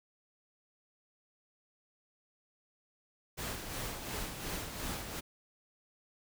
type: noise with tremolo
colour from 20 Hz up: pink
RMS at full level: -38 dBFS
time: 3.37-5.21 s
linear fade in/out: 20 ms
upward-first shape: sine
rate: 2.8 Hz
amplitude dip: 50%
effects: none